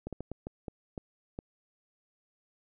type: slowing click train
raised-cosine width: 2 ms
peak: -24 dBFS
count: 8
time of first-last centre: 0.07-1.389 s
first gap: 57 ms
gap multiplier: 1.39
effects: none